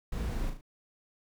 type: noise with echo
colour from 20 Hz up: brown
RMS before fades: -34 dBFS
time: 0.12-0.5 s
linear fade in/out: 5 ms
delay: 37 ms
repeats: 3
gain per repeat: -6 dB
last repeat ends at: 0.611 s
effects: none